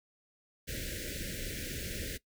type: band-stop noise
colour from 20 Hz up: pink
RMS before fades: -39 dBFS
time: 0.67-2.18 s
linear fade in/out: 20 ms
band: 600 to 1500 Hz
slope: 96 dB/octave
effects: noise-tail reverb RT60 0.1 s tail -18 dB re dry